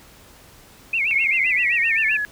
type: tone with vibrato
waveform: sine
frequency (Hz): 2428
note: D#7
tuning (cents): -43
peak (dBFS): -18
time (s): 0.93-2.17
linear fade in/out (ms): 5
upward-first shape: sine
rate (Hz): 7.7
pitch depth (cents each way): 220
type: exponential sweep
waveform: sine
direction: down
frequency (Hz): 2217 to 1677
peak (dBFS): -21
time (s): 1.11-2.25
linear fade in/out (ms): 0
effects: pink hiss -48 dBFS RMS until 2.31 s